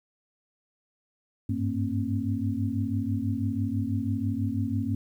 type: tone cluster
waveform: sine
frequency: 98 / 104.1 / 230.9 / 269.4 Hz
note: G2 / G#2 / A#3 / C#4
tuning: 0 / +5 / -16 / -49 cents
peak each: -31 dBFS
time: 1.49-4.95 s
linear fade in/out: 5 ms
effects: 10-bit